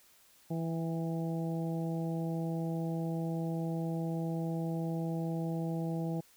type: harmonic tone with a mistuned harmonic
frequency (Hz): 164.81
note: E3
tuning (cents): 0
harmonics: 1 / 2 / 3 / 4 / 5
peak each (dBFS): -33 / -39 / -43 / -45 / -47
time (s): 0.5-6.21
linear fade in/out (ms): 10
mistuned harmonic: 5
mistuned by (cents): -24
effects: white hiss -63 dBFS RMS until 6.36 s